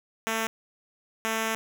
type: tone pair in turn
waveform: 5% pulse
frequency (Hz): 223.5 / 222.7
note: A3 / A3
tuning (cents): +27 / +21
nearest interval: unison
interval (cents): 6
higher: first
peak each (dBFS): -15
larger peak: neither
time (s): 0.27-0.47 / 1.25-1.55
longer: second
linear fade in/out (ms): 0
effects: none